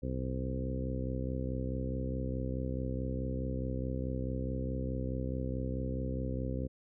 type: harmonic tone with a mistuned harmonic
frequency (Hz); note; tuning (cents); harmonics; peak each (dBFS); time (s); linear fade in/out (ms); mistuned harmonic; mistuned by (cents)
64.7; C2; -19; 1 / 2 / 3 / 4 / 5 / 6 / 7 / 8; -37 / -38 / -42 / -40 / -46 / -48 / -46 / -43; 0.02-6.68; 20; 1; +20
effects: none